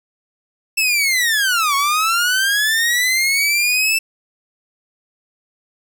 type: linear two-way sweep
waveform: sawtooth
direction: down then up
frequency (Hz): 2659 to 1096 to 2659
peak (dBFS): -11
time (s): 0.77-3.99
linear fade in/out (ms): 10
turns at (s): 1.75
effects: 8-bit